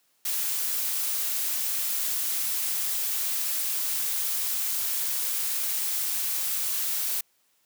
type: noise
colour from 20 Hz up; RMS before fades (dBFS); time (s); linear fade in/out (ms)
blue; -28; 0.25-7.21; 5
effects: white hiss -68 dBFS RMS until 7.65 s + high-pass 150 Hz 12 dB/octave